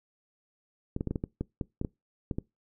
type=clicks; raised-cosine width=3 ms; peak=-18 dBFS; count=12; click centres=0.964 / 1.009 / 1.073 / 1.11 / 1.158 / 1.239 / 1.41 / 1.612 / 1.814 / 1.848 / 2.312 / 2.385 s; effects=noise-tail reverb RT60 0.2 s tail -23 dB re dry